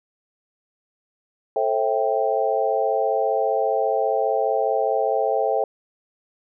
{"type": "chord", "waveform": "sine", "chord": "A minor seventh", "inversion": "none", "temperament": "equal with one note detuned", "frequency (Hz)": [440, 534.9, 659.3, 784], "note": ["A4", "C5", "E5", "G5"], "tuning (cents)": [0, 38, 0, 0], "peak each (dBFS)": -24, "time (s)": [1.56, 5.64], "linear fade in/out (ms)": 2, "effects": []}